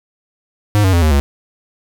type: tone with pitch steps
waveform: square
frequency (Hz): 104.2 / 94.45 / 85.62 / 77.61 / 70.35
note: G#2 / F#2 / F2 / D#2 / C#2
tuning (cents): +6 / +36 / -34 / -4 / +26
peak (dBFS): -10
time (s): 0.75-1.2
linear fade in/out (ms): 0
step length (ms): 90
effects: none